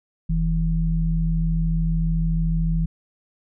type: tone pair together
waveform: sine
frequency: 43.17 / 163 Hz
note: F1 / E3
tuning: -19 / -19 cents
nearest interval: octave + major seventh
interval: 2300 cents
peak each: -21 / -21 dBFS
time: 0.29-2.86 s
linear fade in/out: 10 ms
effects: none